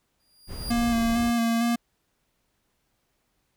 sawtooth tone with exponential growth, 4820 Hz, D8, 44 cents sharp, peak -28 dBFS, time 0.2-0.71 s, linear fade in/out 1 ms, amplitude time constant 110 ms
brown noise, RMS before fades -34 dBFS, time 0.47-1.33 s, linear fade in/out 50 ms
square tone with vibrato, 233.1 Hz, A#3, in tune, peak -22 dBFS, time 0.7-1.76 s, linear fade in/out 10 ms, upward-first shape square, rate 2.2 Hz, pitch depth 19 cents each way
effects pink hiss -73 dBFS RMS until 3.56 s

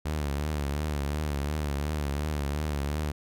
sawtooth tone with vibrato, 73.42 Hz, D2, in tune, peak -24 dBFS, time 0.05-3.12 s, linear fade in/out 10 ms, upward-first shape triangle, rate 2.8 Hz, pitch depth 99 cents each way, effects none

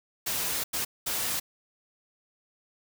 white noise bursts at uneven times, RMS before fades -30 dBFS, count 3, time 0.26-0.64 / 0.73-0.85 / 1.06-1.4 s, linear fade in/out 10 ms, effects none

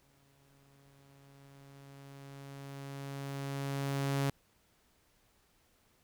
sawtooth tone with exponential growth, 138.59 Hz, C#3, in tune, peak -25 dBFS, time 0.02-4.3 s, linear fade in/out 2 ms, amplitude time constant 930 ms, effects pink hiss -70 dBFS RMS until 6.03 s

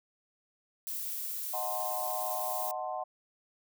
violet noise, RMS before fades -37 dBFS, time 0.87-2.71 s, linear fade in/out 0 ms
sine chord, D# diminished seventh, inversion none, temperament equal, 622.3 / 740 / 880 / 1046.5 Hz, D#5 / F#5 / A5 / C6, 0 / 0 / 0 / 0 cents, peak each -39 / -36 / -42 / -41 dBFS, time 1.53-3.04 s, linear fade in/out 10 ms
effects none

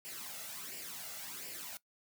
white noise with flanger, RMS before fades -45 dBFS, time 0.05-1.77 s, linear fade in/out 0 ms, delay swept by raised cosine 0.39 to 1.49 ms, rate 1.4 Hz, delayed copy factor +0.65, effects noise-tail reverb RT60 0.1 s tail -19 dB re dry + high-pass 150 Hz 12 dB/octave

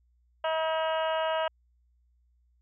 harmonic tone, 319.7 Hz, D#4, 47 cents sharp, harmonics 2 / 3 / 4 / 5 / 6 / 7 / 8 / 9 / 10, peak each -28 / -32 / -36 / -38 / -45 / -49 / -47 / -39 / -47 dBFS, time 0.44-1.48 s, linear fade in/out 5 ms, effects added 60 Hz sine -64 dBFS peak until 2.61 s

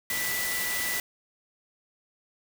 sine tone in noise, 1975.5 Hz, B6, in tune, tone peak -31 dBFS, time 0.1-1 s, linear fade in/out 2 ms, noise white, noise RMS -31 dBFS, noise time 0.1-1 s, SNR -3 dB, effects none

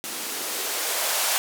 violet noise with band-pass filter sweep, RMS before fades -27 dBFS, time 0.04-1.38 s, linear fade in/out 0 ms, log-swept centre 240 to 790 Hz, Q 1.8, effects none

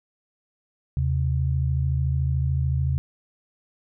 sine tone pair together, 79.05 / 132.7 Hz, D#2 / C3, +28 / +25 cents, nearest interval major sixth, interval 897 cents, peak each -23 dBFS, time 0.97-2.98 s, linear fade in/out 0 ms, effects none

